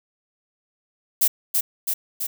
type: noise with echo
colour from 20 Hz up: violet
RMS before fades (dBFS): -17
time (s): 1.21-1.28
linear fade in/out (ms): 10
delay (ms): 330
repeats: 3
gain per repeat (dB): -3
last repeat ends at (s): 2.27
effects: none